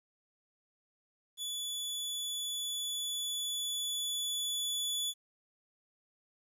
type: tone with level ramp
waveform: sawtooth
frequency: 3441 Hz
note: A7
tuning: 39 cents flat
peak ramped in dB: -33 to -29 dBFS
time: 1.37-5.14 s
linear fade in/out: 50 ms
effects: resampled to 32000 Hz + 11-bit